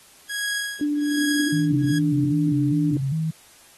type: tone with tremolo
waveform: sawtooth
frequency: 1655 Hz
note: G#6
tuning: 6 cents flat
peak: -20 dBFS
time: 0.29-1.99 s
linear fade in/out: 10 ms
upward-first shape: sine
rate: 1.2 Hz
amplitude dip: 100%
type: tone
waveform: sine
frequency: 293.7 Hz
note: D4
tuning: in tune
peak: -20 dBFS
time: 0.81-2.97 s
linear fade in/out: 2 ms
type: tone with vibrato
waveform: sine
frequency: 146.83 Hz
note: D3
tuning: in tune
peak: -21 dBFS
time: 1.52-3.31 s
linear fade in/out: 10 ms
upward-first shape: square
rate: 2.5 Hz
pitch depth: 140 cents each way
effects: white hiss -51 dBFS RMS until 3.77 s + AAC 32 kbps